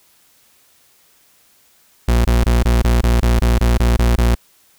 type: tone bursts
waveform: 40% pulse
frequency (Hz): 58.9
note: A#1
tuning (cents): +19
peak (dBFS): -10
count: 12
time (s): 2.08-4.351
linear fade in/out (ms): 5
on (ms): 170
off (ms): 21
effects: white hiss -54 dBFS RMS until 4.78 s